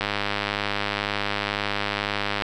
click train, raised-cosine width 0.3 ms, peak -8 dBFS, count 247, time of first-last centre 0.01-2.422 s, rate 102 Hz, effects none

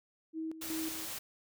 sine tone with tremolo, 320.2 Hz, D#4, 50 cents sharp, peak -35 dBFS, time 0.33-1.08 s, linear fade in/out 50 ms, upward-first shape square, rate 2.7 Hz, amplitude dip 70%
white noise, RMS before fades -41 dBFS, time 0.61-1.19 s, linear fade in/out 10 ms
effects none

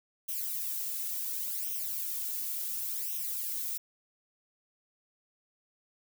violet noise with flanger, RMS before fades -35 dBFS, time 0.28-3.78 s, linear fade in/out 10 ms, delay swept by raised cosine 0.33 to 2.33 ms, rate 0.7 Hz, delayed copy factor +0.75, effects none

